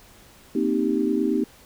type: chord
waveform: sine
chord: C minor seventh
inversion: third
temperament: equal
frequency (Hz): 233.1 / 261.6 / 311.1 / 392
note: Bb3 / C4 / Eb4 / G4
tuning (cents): 0 / 0 / 0 / 0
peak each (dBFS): -26 / -25 / -24 / -26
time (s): 0.55-1.44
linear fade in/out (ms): 5
effects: pink hiss -51 dBFS RMS until 1.65 s